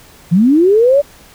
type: linear sweep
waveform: sine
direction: up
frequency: 157.2 to 588 Hz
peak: -6 dBFS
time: 0.31-1.02 s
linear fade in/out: 20 ms
effects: pink hiss -42 dBFS RMS until 1.34 s